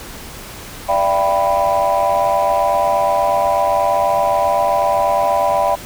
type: chord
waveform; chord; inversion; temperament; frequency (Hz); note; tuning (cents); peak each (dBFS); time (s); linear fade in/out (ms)
sine; E minor seventh; third; equal with one note detuned; 587.3 / 675.4 / 784 / 987.8; D5 / E5 / G5 / B5; 0 / +42 / 0 / 0; -17; 0.88-5.76; 20
effects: tanh soft clip ceiling -7 dBFS + pink hiss -33 dBFS RMS until 5.85 s